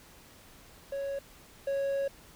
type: tone pair in turn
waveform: triangle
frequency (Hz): 554.4 / 552.3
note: C#5 / C#5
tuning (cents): 0 / -6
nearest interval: unison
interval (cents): 6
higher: first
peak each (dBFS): -30 / -26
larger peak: second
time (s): 0.92-1.19 / 1.67-2.08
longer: second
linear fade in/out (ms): 5
effects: pink hiss -55 dBFS RMS until 2.35 s

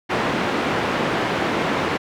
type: band-pass noise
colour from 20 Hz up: pink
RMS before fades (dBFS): -22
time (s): 0.09-1.98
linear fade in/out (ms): 20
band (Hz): 200 to 2300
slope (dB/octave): 12
effects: none

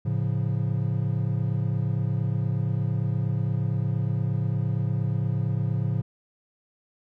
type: chord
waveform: triangle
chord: A augmented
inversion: none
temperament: equal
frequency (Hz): 110 / 138.59 / 174.61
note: A2 / C#3 / E#3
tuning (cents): 0 / 0 / 0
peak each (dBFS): -24 / -25 / -29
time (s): 0.05-6.02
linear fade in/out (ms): 10
effects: none

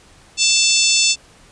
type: harmonic tone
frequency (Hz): 885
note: A5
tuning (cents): +10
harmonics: 3 / 4 / 5 / 6 / 7 / 8 / 9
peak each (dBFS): -19 / -20 / -20 / -20 / -21 / -20 / -23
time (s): 0.37-1.16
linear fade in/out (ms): 50
effects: pink hiss -48 dBFS RMS until 1.51 s + resampled to 22050 Hz

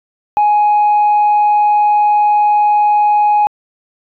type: tone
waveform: sine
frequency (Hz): 835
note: G#5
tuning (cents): +9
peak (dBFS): -6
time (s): 0.37-3.47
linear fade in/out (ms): 0
effects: tanh soft clip ceiling -6 dBFS

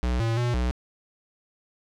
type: tone with pitch steps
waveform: square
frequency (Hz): 61.3 / 114.2 / 121.1 / 61.4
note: B1 / A#2 / B2 / B1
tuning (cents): -12 / -35 / -34 / -9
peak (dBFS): -23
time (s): 0.03-0.71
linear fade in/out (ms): 0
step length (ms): 170
effects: low-pass 6000 Hz 12 dB/octave + 9-bit

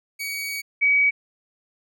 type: tone pair in turn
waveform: sawtooth / sine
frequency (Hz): 2257 / 2269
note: C#7 / C#7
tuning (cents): +31 / +40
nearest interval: unison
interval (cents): 9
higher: second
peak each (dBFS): -24 / -15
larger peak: second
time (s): 0.19-0.62 / 0.81-1.11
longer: first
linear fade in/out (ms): 20
effects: none

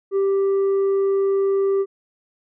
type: tone with tanh clipping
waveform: sine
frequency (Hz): 392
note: G4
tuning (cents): 0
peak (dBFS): -17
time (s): 0.11-1.86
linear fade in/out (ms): 50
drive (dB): 3
effects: none

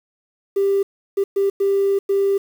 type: tone bursts at uneven times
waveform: triangle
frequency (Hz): 395.2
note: G4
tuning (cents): +14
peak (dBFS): -11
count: 5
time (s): 0.56-0.83 / 1.17-1.24 / 1.36-1.5 / 1.6-1.99 / 2.09-2.38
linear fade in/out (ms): 10
effects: tanh soft clip ceiling -12 dBFS + 7-bit

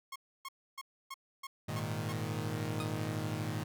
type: tone bursts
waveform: sawtooth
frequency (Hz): 1083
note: C#6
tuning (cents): -41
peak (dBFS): -37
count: 7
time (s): 0.12-2.126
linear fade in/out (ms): 5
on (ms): 38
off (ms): 290
type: chord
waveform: sawtooth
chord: Ab suspended second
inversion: none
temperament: equal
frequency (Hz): 103.83 / 116.54 / 155.56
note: Ab2 / Bb2 / Eb3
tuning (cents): 0 / 0 / 0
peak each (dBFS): -35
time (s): 1.68-3.64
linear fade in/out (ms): 10
type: tone with exponential decay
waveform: 20% pulse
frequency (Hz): 1244.5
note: D#6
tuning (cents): 0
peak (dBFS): -32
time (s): 2.8-2.92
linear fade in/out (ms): 2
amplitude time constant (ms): 25
effects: none

